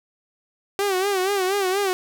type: tone with vibrato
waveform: sawtooth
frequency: 386.6 Hz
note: G4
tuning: 24 cents flat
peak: -16 dBFS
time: 0.79-1.93 s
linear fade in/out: 0 ms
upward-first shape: sine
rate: 4.2 Hz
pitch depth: 97 cents each way
effects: none